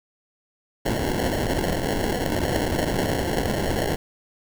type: noise with sample-and-hold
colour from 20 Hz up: white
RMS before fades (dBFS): -24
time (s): 0.85-3.96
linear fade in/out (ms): 10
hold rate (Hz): 1225
effects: none